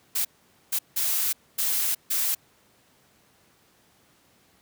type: noise bursts at uneven times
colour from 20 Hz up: blue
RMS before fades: -25 dBFS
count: 5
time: 0.15-0.25 / 0.72-0.79 / 0.96-1.33 / 1.58-1.95 / 2.1-2.35 s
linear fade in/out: 10 ms
effects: pink hiss -61 dBFS RMS until 4.61 s + high-pass 100 Hz 12 dB/octave